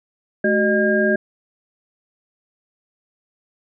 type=tone cluster; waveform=sine; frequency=214.9 / 375.9 / 611 / 1618 Hz; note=A3 / F#4 / D#5 / G#6; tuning=-41 / +27 / -32 / -46 cents; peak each=-20 dBFS; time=0.44-1.16 s; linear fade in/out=5 ms; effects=none